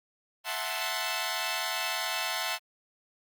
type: chord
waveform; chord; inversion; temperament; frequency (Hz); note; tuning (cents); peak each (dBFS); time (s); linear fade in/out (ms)
10% pulse; F# half-diminished seventh; third; equal; 659.3 / 740 / 880 / 1046.5; E5 / F#5 / A5 / C6; 0 / 0 / 0 / 0; -27; 0.44-2.59; 50
effects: Opus 32 kbps